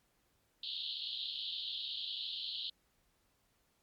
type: band-pass noise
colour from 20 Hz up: white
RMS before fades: -41 dBFS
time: 0.63-2.7 s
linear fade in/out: 5 ms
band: 3000 to 4300 Hz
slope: 96 dB/octave
effects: pink hiss -75 dBFS RMS until 3.82 s + MP3 96 kbps